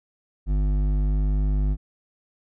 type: tone with hard clipping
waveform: triangle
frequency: 50.2 Hz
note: G1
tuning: 42 cents sharp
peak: -21 dBFS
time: 0.46-1.77 s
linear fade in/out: 50 ms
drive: 14 dB
effects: none